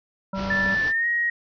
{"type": "harmonic tone", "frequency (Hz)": 193.7, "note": "G3", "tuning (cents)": -20, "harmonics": [1, 3, 5, 7], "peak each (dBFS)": [-28, -33, -35, -36], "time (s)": [0.33, 0.75], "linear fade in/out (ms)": 5}
{"type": "low-pass noise", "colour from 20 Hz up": "pink", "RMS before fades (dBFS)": -34, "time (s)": [0.34, 0.93], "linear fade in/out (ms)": 50, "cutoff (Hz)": 5700, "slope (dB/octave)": 96}
{"type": "tone with pitch glide", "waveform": "sine", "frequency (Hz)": [1760, 1886.3], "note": ["A6", "A#6"], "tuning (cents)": [0, 20], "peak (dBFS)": -20, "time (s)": [0.5, 1.3], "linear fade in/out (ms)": 5, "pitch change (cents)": 120, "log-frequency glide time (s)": [0.86, 1.07]}
{"effects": []}